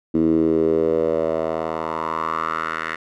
10% pulse tone with band-pass filter sweep, 80.6 Hz, E2, 38 cents flat, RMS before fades -21 dBFS, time 0.14-2.96 s, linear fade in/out 10 ms, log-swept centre 290 to 1700 Hz, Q 4, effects none

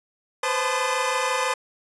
25% pulse tone cluster, 502 / 528 / 870 / 1016 / 1224 Hz, B4 / C5 / A5 / B5 / D#6, +28 / +16 / -20 / +49 / -29 cents, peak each -25 dBFS, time 0.43-1.54 s, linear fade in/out 5 ms, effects resampled to 24000 Hz

